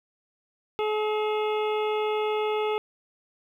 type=harmonic tone with a mistuned harmonic; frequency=426.9 Hz; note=G#4; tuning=48 cents sharp; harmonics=1 / 2 / 3 / 5 / 6 / 7 / 8; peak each=-25 / -31 / -35 / -39 / -41 / -42 / -43 dBFS; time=0.79-2.78 s; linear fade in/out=0 ms; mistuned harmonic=7; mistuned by=-80 cents; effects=10-bit